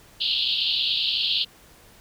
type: band-pass noise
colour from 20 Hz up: pink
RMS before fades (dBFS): -24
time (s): 0.2-1.45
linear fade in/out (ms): 20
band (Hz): 2800 to 4500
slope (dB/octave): 96
effects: pink hiss -52 dBFS RMS until 2 s